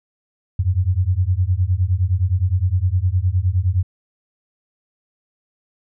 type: beating tone pair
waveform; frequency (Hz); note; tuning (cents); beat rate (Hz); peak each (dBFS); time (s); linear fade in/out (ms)
sine; 87 / 96.7; F2 / G2; -6 / -23; 9.7; -18; 0.59-3.83; 5
effects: none